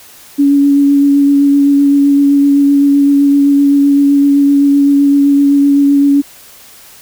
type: tone with vibrato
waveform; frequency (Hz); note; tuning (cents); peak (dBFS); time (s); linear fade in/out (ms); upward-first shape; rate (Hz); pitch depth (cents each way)
sine; 282.1; C#4; +30; -5; 0.38-6.22; 20; sine; 7.8; 13
effects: white hiss -38 dBFS RMS until 7.01 s